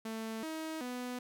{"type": "tone with pitch steps", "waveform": "sawtooth", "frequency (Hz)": [222.5, 317.6, 248.2], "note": ["A3", "D#4", "B3"], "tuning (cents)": [20, 36, 9], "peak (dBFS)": -34, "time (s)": [0.05, 1.19], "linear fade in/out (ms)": 5, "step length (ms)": 380, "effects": []}